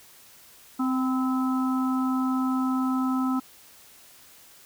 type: harmonic tone with a mistuned harmonic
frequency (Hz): 259.9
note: C4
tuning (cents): -11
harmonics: 1 / 3 / 4 / 5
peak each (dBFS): -23 / -36 / -36 / -32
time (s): 0.79-3.4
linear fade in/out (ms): 10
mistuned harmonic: 4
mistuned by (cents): -41
effects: white hiss -52 dBFS RMS until 4.65 s